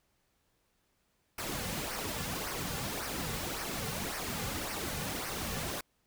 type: noise with flanger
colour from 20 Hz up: pink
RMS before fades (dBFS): -37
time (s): 1.38-5.81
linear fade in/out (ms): 5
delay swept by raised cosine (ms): 0.27 to 3.17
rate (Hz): 1.8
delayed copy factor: -0.6
effects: pink hiss -75 dBFS RMS until 6.06 s